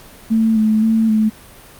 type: tone with vibrato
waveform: sine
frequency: 220 Hz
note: A3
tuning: in tune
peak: -11 dBFS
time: 0.3-1.3 s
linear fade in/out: 20 ms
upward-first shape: square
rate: 1.9 Hz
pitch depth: 24 cents each way
effects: pink hiss -41 dBFS RMS until 1.79 s + Opus 48 kbps